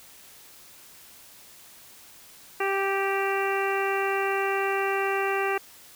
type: harmonic tone with a mistuned harmonic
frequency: 392 Hz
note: G4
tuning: in tune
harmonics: 1 / 2 / 3 / 4 / 5 / 6 / 7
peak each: -27 / -30 / -32 / -33 / -34 / -35 / -35 dBFS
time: 2.6-5.58 s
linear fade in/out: 5 ms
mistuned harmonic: 5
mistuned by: -20 cents
effects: white hiss -50 dBFS RMS until 5.95 s